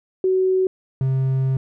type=tone pair in turn; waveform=sine / triangle; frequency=374.9 / 132.55 Hz; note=F#4 / C3; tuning=+23 / +23 cents; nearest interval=octave + tritone; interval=1800 cents; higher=first; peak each=-15 dBFS; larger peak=neither; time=0.24-0.67 / 1.01-1.57 s; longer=second; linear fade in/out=2 ms; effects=none